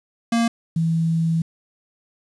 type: tone pair in turn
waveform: square / sine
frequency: 231.9 / 163.98 Hz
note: A#3 / E3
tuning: -9 / -9 cents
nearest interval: tritone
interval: 600 cents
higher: first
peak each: -17 dBFS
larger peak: neither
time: 0.32-0.48 / 0.76-1.42 s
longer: second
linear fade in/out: 5 ms
effects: resampled to 22050 Hz + 8-bit